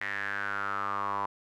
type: tone with band-pass filter sweep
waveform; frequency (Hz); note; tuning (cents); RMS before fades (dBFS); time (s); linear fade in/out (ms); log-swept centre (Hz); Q
sawtooth; 100.2; G2; +38; -33; 0.01-1.26; 5; 1900 to 1000; 7.1
effects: none